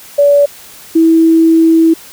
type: tone pair in turn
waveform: sine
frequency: 573 / 326.1 Hz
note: D5 / E4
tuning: -43 / -19 cents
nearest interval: minor seventh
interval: 976 cents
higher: first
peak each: -4 dBFS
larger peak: neither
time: 0.18-0.46 / 0.95-1.94 s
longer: second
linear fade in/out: 10 ms
effects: white hiss -35 dBFS RMS until 2.12 s